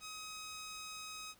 10% pulse tone, 1265 Hz, D#6, 28 cents sharp, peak -37 dBFS, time 0-1.35 s, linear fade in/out 50 ms, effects pink hiss -66 dBFS RMS until 1.39 s

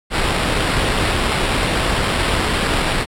pink noise with sample-and-hold, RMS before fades -18 dBFS, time 0.1-3.06 s, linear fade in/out 50 ms, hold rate 6300 Hz, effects low-pass 10000 Hz 12 dB/octave

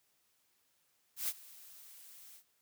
blue noise with ADSR envelope, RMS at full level -34 dBFS, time 1.16-2.44 s, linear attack 120 ms, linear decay 47 ms, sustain -21 dB, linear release 91 ms, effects white hiss -75 dBFS RMS until 2.61 s + high-pass 60 Hz 12 dB/octave

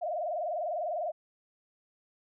sine tone with vibrato, 659.3 Hz, E5, in tune, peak -30 dBFS, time 0.01-1.12 s, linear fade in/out 20 ms, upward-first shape sine, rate 20 Hz, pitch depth 160 cents each way, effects none

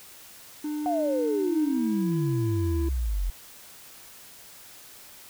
triangle tone with pitch glide, 300 to 334.8 Hz, D4 to E4, +37 to +27 cents, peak -26 dBFS, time 0.64-2.89 s, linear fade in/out 5 ms, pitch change +190 cents, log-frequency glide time 1.43-2.14 s
sine exponential sweep, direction down, 738 to 42 Hz, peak -24 dBFS, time 0.86-3.3 s, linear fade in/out 0 ms
effects white hiss -48 dBFS RMS until 5.29 s

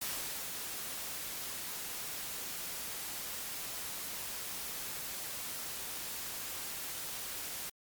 white noise with ADSR envelope, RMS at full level -37 dBFS, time 0.01-7.7 s, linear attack 10 ms, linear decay 410 ms, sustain -4 dB, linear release 12 ms, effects Opus 48 kbps

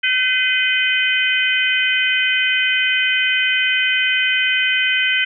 harmonic tone with a mistuned harmonic, 510 Hz, C5, 44 cents flat, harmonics 3 / 4 / 5 / 6, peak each -20 / -20 / -20 / -20 dBFS, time 0.03-5.25 s, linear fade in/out 10 ms, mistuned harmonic 5, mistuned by -36 cents, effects none

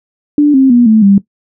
sine tone with pitch steps, 293.7 / 266.2 / 241.3 / 218.8 / 198.3 Hz, D4 / C4 / B3 / A3 / G3, 0 / +30 / -40 / -9 / +20 cents, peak -3 dBFS, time 0.38-1.18 s, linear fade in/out 2 ms, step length 160 ms, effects noise-tail reverb RT60 0.1 s tail -17 dB re dry

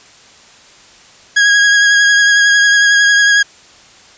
40% pulse tone with vibrato, 1647 Hz, G#6, 15 cents flat, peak -6 dBFS, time 1.36-3.43 s, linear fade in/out 10 ms, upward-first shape sine, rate 11 Hz, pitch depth 20 cents each way, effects white hiss -42 dBFS RMS until 4.17 s + resampled to 16000 Hz

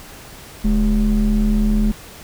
triangle ring-modulated tone, 87.31 Hz, F2, in tune, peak -8 dBFS, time 0.64-1.92 s, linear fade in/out 10 ms, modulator 125 Hz, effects pink hiss -39 dBFS RMS until 2.23 s

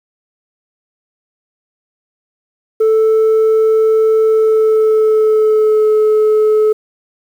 sine tone with pitch glide, 440 to 430 Hz, A4 to A4, 0 to -40 cents, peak -5 dBFS, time 2.8-6.73 s, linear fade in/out 10 ms, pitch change -40 cents, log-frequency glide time 4.25-5.86 s, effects tanh soft clip ceiling -7 dBFS + 7-bit

